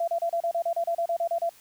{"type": "tone bursts", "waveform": "sine", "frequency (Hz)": 678, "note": "E5", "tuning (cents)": 49, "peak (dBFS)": -23, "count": 14, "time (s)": [0, 1.494], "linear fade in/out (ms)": 5, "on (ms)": 77, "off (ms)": 32, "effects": ["white hiss -55 dBFS RMS until 1.6 s"]}